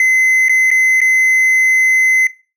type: tone with dropouts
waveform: triangle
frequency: 2048 Hz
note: C7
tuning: 38 cents flat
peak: -6 dBFS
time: 0-2.27 s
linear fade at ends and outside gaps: 2 ms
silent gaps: 0.484-0.494 / 0.705-0.713 / 1.005-1.015 s
effects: noise-tail reverb RT60 0.3 s tail -18 dB re dry